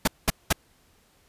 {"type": "noise bursts", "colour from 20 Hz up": "pink", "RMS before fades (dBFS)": -20, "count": 3, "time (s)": [0.05, 0.528], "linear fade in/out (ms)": 5, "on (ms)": 26, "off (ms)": 200, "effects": ["pink hiss -62 dBFS RMS until 1.28 s", "resampled to 32000 Hz"]}